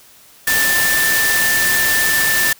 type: tone in noise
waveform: sine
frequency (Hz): 1773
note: A6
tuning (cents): +13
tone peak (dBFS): -15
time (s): 0.47-2.53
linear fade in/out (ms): 5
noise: white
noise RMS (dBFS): -18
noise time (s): 0.47-2.53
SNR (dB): 0
effects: white hiss -46 dBFS RMS until 2.59 s